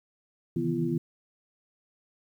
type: tone cluster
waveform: sine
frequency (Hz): 134.4 / 156.4 / 164 / 245.8 / 340.7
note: C3 / D#3 / E3 / B3 / F4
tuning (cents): +47 / +9 / -9 / -8 / -43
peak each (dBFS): -36 / -35 / -31 / -31 / -30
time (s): 0.56-0.98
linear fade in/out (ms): 5
effects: 10-bit